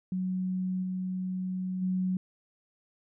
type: tone with level steps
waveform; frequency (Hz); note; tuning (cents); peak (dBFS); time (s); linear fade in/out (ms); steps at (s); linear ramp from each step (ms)
sine; 185.1; F#3; +1; -28 / -30 / -26; 0.12-2.17; 2; 0.82 / 1.81; 20
effects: none